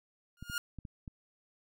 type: tone with exponential growth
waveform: sawtooth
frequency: 1420 Hz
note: F6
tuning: 28 cents sharp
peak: -26 dBFS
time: 0.37-0.58 s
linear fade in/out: 1 ms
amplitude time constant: 45 ms
type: clicks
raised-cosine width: 5 ms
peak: -31 dBFS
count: 5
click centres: 0.426 / 0.499 / 0.787 / 0.852 / 1.078 s
effects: none